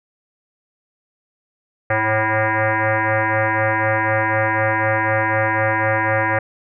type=tone with frequency modulation; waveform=sine; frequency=543 Hz; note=C#5; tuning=36 cents flat; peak=-15 dBFS; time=1.9-6.39 s; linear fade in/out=5 ms; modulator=218 Hz; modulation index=6.8; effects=none